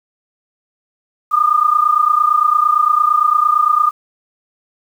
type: tone pair together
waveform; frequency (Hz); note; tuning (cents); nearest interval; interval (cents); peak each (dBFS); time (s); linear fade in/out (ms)
sine; 1200 / 1228.8; D6 / D#6; +37 / -22; unison; 41; -13; 1.31-3.91; 20
effects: 7-bit